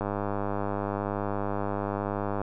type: click train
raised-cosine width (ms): 1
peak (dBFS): -16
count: 244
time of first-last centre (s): 0.01-2.416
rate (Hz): 101
effects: none